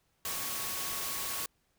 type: tone in noise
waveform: sine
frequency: 1108.7 Hz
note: C#6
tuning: in tune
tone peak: -46 dBFS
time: 0.25-1.46 s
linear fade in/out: 2 ms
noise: white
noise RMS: -36 dBFS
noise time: 0.25-1.46 s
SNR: -13 dB
effects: pink hiss -74 dBFS RMS until 1.78 s